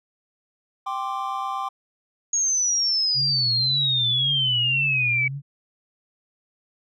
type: chord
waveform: triangle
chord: G suspended fourth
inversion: none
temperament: equal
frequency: 784 / 1046.5 / 1174.7 Hz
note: G5 / C6 / D6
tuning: 0 / 0 / 0 cents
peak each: -28 dBFS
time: 0.86-1.69 s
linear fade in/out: 10 ms
type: exponential sweep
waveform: sine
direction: down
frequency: 6645 to 2262 Hz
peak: -19 dBFS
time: 2.33-5.28 s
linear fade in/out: 5 ms
type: tone with vibrato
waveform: sine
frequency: 130 Hz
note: C3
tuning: 11 cents flat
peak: -28 dBFS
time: 3.14-5.42 s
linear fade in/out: 50 ms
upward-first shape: triangle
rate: 1.9 Hz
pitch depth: 160 cents each way
effects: none